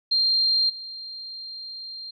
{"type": "tone with level steps", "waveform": "sine", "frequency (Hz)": 4186, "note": "C8", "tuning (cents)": 0, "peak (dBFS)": [-18, -34], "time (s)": [0.11, 2.11], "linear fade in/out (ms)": 10, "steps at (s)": 0.69, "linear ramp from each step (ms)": 10, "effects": []}